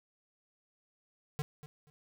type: tone with echo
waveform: square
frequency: 149.4 Hz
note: D3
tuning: 30 cents sharp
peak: -33 dBFS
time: 1.39-1.42 s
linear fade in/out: 0 ms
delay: 240 ms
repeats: 2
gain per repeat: -14 dB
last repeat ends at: 1.9 s
effects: none